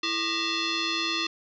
sine tone with frequency modulation, 440 Hz, A4, in tune, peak -25 dBFS, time 0.03-1.27 s, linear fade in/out 5 ms, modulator 771 Hz, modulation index 5.7, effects none

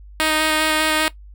5% pulse tone with vibrato, 311.6 Hz, D#4, 3 cents sharp, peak -5 dBFS, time 0.2-1.08 s, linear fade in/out 0 ms, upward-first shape square, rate 5 Hz, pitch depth 9 cents each way, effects noise-tail reverb RT60 0.1 s tail -17 dB re dry + added 50 Hz sine -38 dBFS peak until 1.34 s

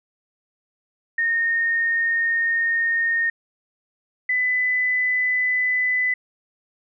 sine tone pair in turn, 1842 / 2002 Hz, A#6 / B6, -21 / +23 cents, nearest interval minor second, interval 144 cents, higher second, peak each -18 dBFS, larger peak neither, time 1.18-3.3 / 4.29-6.14 s, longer first, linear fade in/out 5 ms, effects none

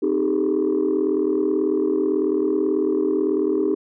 sine chord, A half-diminished seventh, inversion first, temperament equal with one note detuned, 261.6 / 311.1 / 392 / 430.2 Hz, C4 / Eb4 / G4 / A4, 0 / 0 / 0 / -39 cents, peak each -26 / -21 / -20 / -25 dBFS, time 0.02-3.75 s, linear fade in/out 10 ms, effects tanh soft clip ceiling -12 dBFS

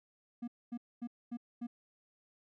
triangle tone bursts, 238.4 Hz, A#3, 39 cents sharp, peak -35 dBFS, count 5, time 0.42-1.67 s, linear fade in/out 10 ms, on 58 ms, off 240 ms, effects none

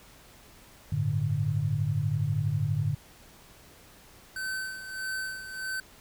sine chord, G suspended second, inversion none, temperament just, 98 / 110.25 / 147 Hz, G2 / A2 / D3, 0 / +4 / +2 cents, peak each -32 / -29 / -28 dBFS, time 0.92-2.95 s, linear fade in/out 5 ms
square tone with tremolo, 1533 Hz, G6, 39 cents flat, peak -31 dBFS, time 4.36-5.8 s, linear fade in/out 2 ms, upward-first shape sine, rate 1.6 Hz, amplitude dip 65%
effects pink hiss -54 dBFS RMS until 6 s

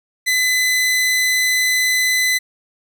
sawtooth tone, 2013 Hz, B6, 33 cents sharp, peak -11 dBFS, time 0.26-2.39 s, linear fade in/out 20 ms, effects none

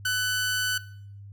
sawtooth tone with amplitude modulation, 1500 Hz, F#6, 23 cents sharp, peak -19 dBFS, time 0.05-0.78 s, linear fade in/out 5 ms, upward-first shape sine, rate 195 Hz, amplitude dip 25%, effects noise-tail reverb RT60 0.6 s tail -19 dB re dry + added 100 Hz sine -41 dBFS peak until 1.32 s

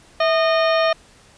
harmonic tone with a mistuned harmonic, 614 Hz, D#5, 23 cents flat, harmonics 1 / 2 / 3 / 4 / 5 / 6 / 7 / 9, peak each -16 / -22 / -26 / -28 / -30 / -32 / -33 / -35 dBFS, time 0.2-0.93 s, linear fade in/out 5 ms, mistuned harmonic 1, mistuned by +100 cents, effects pink hiss -50 dBFS RMS until 1.37 s + resampled to 22050 Hz

